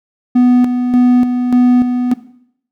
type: tone with tremolo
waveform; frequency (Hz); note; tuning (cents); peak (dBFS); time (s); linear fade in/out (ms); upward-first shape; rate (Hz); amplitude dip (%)
triangle; 247.5; B3; +4; -4; 0.35-2.14; 10; square; 1.7; 50
effects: noise-tail reverb RT60 0.7 s tail -17 dB re dry